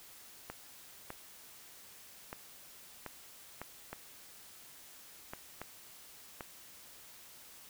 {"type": "clicks", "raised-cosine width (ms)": 0.5, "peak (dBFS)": -26, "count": 9, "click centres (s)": [0.5, 1.104, 2.329, 3.063, 3.616, 3.93, 5.335, 5.616, 6.408], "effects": ["white hiss -55 dBFS RMS until 7.69 s"]}